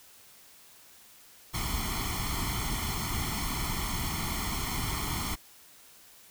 pink noise with comb filter, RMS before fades -32 dBFS, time 1.53-5.36 s, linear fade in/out 20 ms, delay 0.93 ms, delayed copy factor +0.85, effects white hiss -55 dBFS RMS until 6.3 s

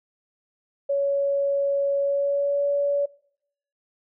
sine tone with pitch glide, 560 to 569.1 Hz, C#5 to C#5, +18 to +45 cents, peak -20 dBFS, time 0.89-3.06 s, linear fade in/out 10 ms, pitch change +27 cents, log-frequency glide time 2-2.66 s, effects noise-tail reverb RT60 0.7 s tail -23 dB re dry

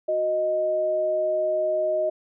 sine tone pair together, 367.5 / 622.3 Hz, F#4 / D#5, -12 / 0 cents, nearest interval major sixth, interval 912 cents, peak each -31 / -21 dBFS, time 0.08-2.1 s, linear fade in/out 10 ms, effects none

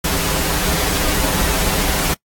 pink noise with comb filter, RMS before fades -18 dBFS, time 0.04-2.14 s, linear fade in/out 5 ms, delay 8.6 ms, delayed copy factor -0.85, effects noise-tail reverb RT60 0.1 s tail -24 dB re dry + AAC 64 kbps

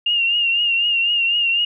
sine tone with vibrato, 2800 Hz, F7, 4 cents sharp, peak -15 dBFS, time 0.06-1.65 s, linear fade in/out 5 ms, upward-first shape triangle, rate 4 Hz, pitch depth 58 cents each way, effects none

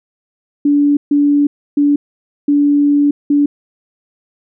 sine tone bursts at uneven times, 288.7 Hz, D4, 30 cents flat, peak -8 dBFS, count 5, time 0.65-0.97 / 1.11-1.47 / 1.77-1.96 / 2.48-3.11 / 3.3-3.46 s, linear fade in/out 5 ms, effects none

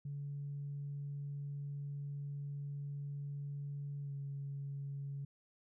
sine tone with pitch glide, 142.5 to 139.89 Hz, C#3 to C#3, +48 to +16 cents, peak -39 dBFS, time 0.05-5.25 s, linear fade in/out 5 ms, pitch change -32 cents, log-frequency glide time 4.02-4.12 s, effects tanh soft clip ceiling -35 dBFS

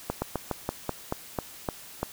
slowing click train, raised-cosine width 1 ms, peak -13 dBFS, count 10, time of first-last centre 0.1-2.03 s, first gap 120 ms, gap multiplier 1.14, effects white hiss -46 dBFS RMS until 2.12 s

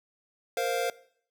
square chord, Bb suspended second, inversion none, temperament equal, 466.2 / 523.3 / 698.5 Hz, Bb4 / C5 / F5, 0 / 0 / 0 cents, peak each -32 dBFS, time 0.57-0.9 s, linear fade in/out 2 ms, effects noise-tail reverb RT60 0.6 s tail -20 dB re dry

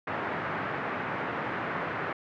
white band-pass noise, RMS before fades -33 dBFS, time 0.07-2.13 s, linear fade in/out 5 ms, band 100 to 1800 Hz, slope 24 dB/octave, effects none

